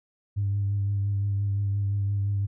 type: tone with vibrato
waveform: sine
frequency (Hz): 100.3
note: G2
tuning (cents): +40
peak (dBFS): -22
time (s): 0.36-2.47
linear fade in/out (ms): 20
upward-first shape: triangle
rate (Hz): 5.8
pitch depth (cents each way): 28
effects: tanh soft clip ceiling -19 dBFS